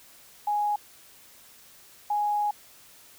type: tone pair in turn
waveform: sine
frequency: 830.6 / 830.6 Hz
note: G#5 / G#5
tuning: 0 / 0 cents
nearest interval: unison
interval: 0 cents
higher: neither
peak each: -23 dBFS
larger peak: neither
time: 0.47-0.76 / 2.1-2.51 s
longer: second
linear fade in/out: 5 ms
effects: white hiss -53 dBFS RMS until 3.18 s